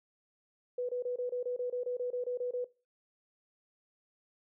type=tone bursts; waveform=sine; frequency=493.9 Hz; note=B4; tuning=in tune; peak=-31 dBFS; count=14; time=0.78-2.645 s; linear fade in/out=5 ms; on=110 ms; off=25 ms; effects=noise-tail reverb RT60 0.3 s tail -19 dB re dry